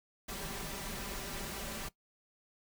pink noise with comb filter, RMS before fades -41 dBFS, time 0.28-1.89 s, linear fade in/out 10 ms, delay 5.1 ms, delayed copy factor +0.55, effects noise-tail reverb RT60 0.1 s tail -18 dB re dry

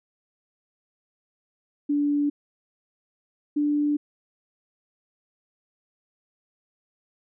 sine tone pair in turn, 290 / 293.9 Hz, D4 / D4, -22 / +1 cents, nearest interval unison, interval 23 cents, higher second, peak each -20 / -20 dBFS, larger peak neither, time 1.89-2.3 / 3.56-3.97 s, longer neither, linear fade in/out 10 ms, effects none

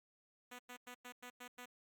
5% pulse tone bursts, 246.9 Hz, B3, in tune, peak -38 dBFS, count 7, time 0.51-1.659 s, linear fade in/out 10 ms, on 81 ms, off 97 ms, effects Opus 48 kbps

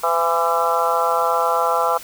harmonic tone with a mistuned harmonic, 168.3 Hz, E3, 36 cents sharp, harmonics 3 / 4 / 5 / 6 / 7 / 8, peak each -23 / -23 / -23 / -23 / -23 / -23 dBFS, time 0.03-1.98 s, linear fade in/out 10 ms, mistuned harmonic 5, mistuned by -29 cents, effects white hiss -38 dBFS RMS until 2.03 s

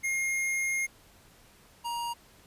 square tone pair in turn, 2136 / 943.3 Hz, C7 / A#5, +35 / +20 cents, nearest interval octave + major second, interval 1415 cents, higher first, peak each -28 / -32 dBFS, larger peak first, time 0.03-0.87 / 1.84-2.14 s, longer first, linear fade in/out 20 ms, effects pink hiss -58 dBFS RMS until 2.46 s + resampled to 32000 Hz

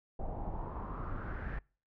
brown noise with low-pass filter sweep, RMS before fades -39 dBFS, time 0.19-1.59 s, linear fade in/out 5 ms, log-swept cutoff 690 to 1800 Hz, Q 4.6, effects noise-tail reverb RT60 0.4 s tail -26 dB re dry

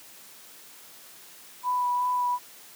sine tone with vibrato, 987.8 Hz, B5, in tune, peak -23 dBFS, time 1.63-2.39 s, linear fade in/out 50 ms, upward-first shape sine, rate 2.7 Hz, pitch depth 13 cents each way, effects white hiss -49 dBFS RMS until 2.75 s + high-pass 150 Hz 12 dB/octave

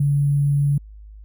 sine tone with sample-and-hold, 142.8 Hz, D3, 48 cents flat, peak -15 dBFS, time 0-0.78 s, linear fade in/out 5 ms, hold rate 11025 Hz, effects added 52 Hz sine -38 dBFS peak until 1.24 s

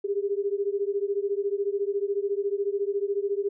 sine beating tone pair, 396 / 410 Hz, G4 / G#4, +18 / -22 cents, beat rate 14 Hz, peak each -27 / -28 dBFS, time 0.04-3.49 s, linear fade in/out 10 ms, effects none

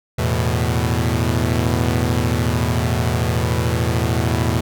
sawtooth chord, E suspended fourth, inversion none, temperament equal, 82.41 / 110 / 123.47 Hz, E2 / A2 / B2, 0 / 0 / 0 cents, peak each -17 dBFS, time 0.18-4.61 s, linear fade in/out 10 ms, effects none

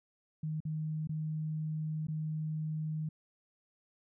sine tone with dropouts, 155.56 Hz, D#3, in tune, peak -33 dBFS, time 0.43-3.09 s, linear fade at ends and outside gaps 5 ms, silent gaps 0.604-0.651 / 1.073-1.092 / 2.07-2.083 s, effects none

